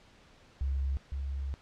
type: tone pair in turn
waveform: sine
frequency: 67.9 / 68.57 Hz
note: C#2 / C#2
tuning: -35 / -18 cents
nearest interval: unison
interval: 17 cents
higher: second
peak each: -28 / -32 dBFS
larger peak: first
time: 0.61-0.97 / 1.12-1.54 s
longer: second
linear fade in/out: 0 ms
effects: pink hiss -59 dBFS RMS until 1.61 s + low-pass 5000 Hz 12 dB/octave